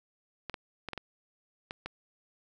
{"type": "clicks", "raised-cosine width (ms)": 0.3, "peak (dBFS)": -21, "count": 7, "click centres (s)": [0.497, 0.542, 0.887, 0.933, 0.977, 1.709, 1.86], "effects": []}